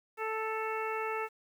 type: harmonic tone with a mistuned harmonic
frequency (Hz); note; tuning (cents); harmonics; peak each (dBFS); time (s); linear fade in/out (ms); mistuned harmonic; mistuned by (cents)
440; A4; 0; 1 / 2 / 3 / 4 / 5 / 6; -36 / -38 / -38 / -44 / -42 / -44; 0.17-1.29; 50; 6; +24
effects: 10-bit